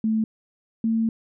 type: tone pair in turn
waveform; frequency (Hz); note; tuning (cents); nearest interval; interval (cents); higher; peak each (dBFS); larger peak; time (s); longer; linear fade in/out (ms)
sine; 219.9 / 225.2; A3 / A3; -1 / +40; unison; 41; second; -19 / -19; neither; 0.04-0.24 / 0.84-1.09; second; 2
effects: none